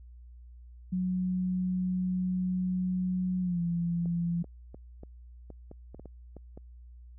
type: tone with pitch glide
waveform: sine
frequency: 183.4 to 171.12 Hz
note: F#3 to F3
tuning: -15 to -35 cents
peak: -27 dBFS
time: 0.92-4.43 s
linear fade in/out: 10 ms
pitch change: -120 cents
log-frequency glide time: 3.41-3.61 s
type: clicks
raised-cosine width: 2 ms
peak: -32 dBFS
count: 11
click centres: 4.058 / 4.443 / 4.745 / 5.034 / 5.503 / 5.714 / 5.946 / 5.996 / 6.057 / 6.367 / 6.575 s
effects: added 60 Hz sine -47 dBFS peak until 7.18 s